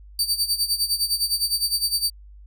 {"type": "tone with tremolo", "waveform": "sawtooth", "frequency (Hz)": 4619, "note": "D8", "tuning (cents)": -30, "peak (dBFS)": -15, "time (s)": [0.19, 2.1], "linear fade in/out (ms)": 2, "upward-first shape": "sine", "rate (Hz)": 9.8, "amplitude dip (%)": 80, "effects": ["added 50 Hz sine -42 dBFS peak until 2.46 s"]}